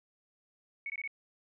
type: tone bursts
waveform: sine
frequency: 2219 Hz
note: C#7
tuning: 1 cent sharp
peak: -35 dBFS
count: 4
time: 0.86-1.076 s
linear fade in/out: 2 ms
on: 39 ms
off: 20 ms
effects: none